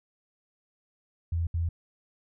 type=tone bursts at uneven times; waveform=sine; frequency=84 Hz; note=E2; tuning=33 cents sharp; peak=-25 dBFS; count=2; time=1.32-1.47 / 1.54-1.69 s; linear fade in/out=5 ms; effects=none